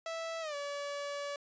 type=tone with pitch glide; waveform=sawtooth; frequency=657 to 572 Hz; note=E5 to D5; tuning=-6 to -46 cents; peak=-33 dBFS; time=0.06-1.36 s; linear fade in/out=2 ms; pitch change=-240 cents; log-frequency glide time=0.41-0.55 s; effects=resampled to 16000 Hz